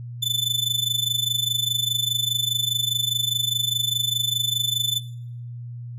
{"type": "tone with amplitude modulation", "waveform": "40% pulse", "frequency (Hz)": 3514, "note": "A7", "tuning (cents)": -3, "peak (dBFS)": -17, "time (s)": [0.22, 5], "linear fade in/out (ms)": 10, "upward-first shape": "sine", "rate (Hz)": 24.9, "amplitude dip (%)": 90, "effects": ["noise-tail reverb RT60 0.7 s tail -20 dB re dry", "added 120 Hz sine -32 dBFS peak until 5.98 s"]}